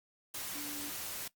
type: tone in noise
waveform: sine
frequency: 291.4 Hz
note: D4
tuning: 13 cents flat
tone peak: -44 dBFS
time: 0.55-0.9 s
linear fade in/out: 5 ms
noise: white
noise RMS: -41 dBFS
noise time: 0.34-1.28 s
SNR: -6 dB
effects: noise-tail reverb RT60 0.1 s tail -19 dB re dry + Opus 48 kbps